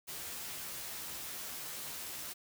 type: noise with comb filter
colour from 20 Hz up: white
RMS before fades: -43 dBFS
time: 0.07-2.34 s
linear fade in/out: 20 ms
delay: 13 ms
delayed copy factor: +0.6
effects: none